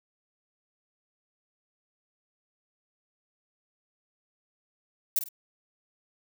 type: noise with echo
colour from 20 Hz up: violet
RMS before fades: -24 dBFS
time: 5.16-5.19 s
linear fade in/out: 2 ms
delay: 49 ms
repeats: 2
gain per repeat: -10 dB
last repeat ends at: 5.288 s
effects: none